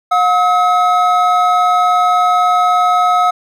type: tone pair together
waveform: triangle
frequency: 719.5 / 1282 Hz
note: F#5 / E6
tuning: -49 / -49 cents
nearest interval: minor seventh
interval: 1000 cents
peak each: -10 dBFS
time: 0.11-3.31 s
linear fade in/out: 10 ms
effects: none